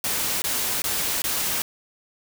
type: noise bursts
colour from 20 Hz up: white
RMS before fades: -25 dBFS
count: 4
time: 0.04-1.62 s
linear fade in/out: 2 ms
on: 380 ms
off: 20 ms
effects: none